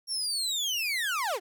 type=linear sweep; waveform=30% pulse; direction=down; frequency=5588 to 326.7 Hz; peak=-25 dBFS; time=0.07-1.4 s; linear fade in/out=50 ms; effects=none